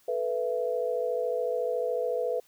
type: chord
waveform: sine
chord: A suspended second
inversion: none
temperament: equal with one note detuned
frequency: 440 / 493.9 / 667.7 Hz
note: A4 / B4 / E5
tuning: 0 / 0 / +22 cents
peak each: -33 / -28 / -33 dBFS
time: 0.08-2.4 s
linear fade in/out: 5 ms
effects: white hiss -63 dBFS RMS until 2.47 s